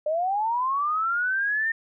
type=linear sweep; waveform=sine; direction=up; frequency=592 to 1831 Hz; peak=-22 dBFS; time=0.06-1.72 s; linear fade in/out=5 ms; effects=none